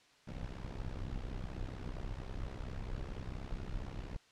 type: noise with amplitude modulation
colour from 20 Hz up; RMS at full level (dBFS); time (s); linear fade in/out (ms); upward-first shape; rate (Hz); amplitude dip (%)
brown; -38; 0.27-4.17; 10; sine; 64.3; 85
effects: white hiss -65 dBFS RMS until 4.31 s + low-pass 5000 Hz 12 dB/octave